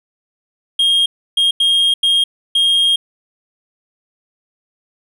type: tone bursts at uneven times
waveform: triangle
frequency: 3238 Hz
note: G#7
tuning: 45 cents flat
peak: -9 dBFS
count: 5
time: 0.79-1.06 / 1.37-1.51 / 1.6-1.94 / 2.03-2.24 / 2.55-2.96 s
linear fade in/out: 5 ms
effects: none